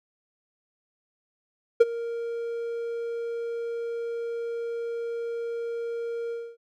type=tone with ADSR envelope; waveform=triangle; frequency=466.2 Hz; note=A#4; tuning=in tune; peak=-8 dBFS; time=1.8-6.57 s; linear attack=11 ms; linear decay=29 ms; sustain=-19 dB; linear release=260 ms; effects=none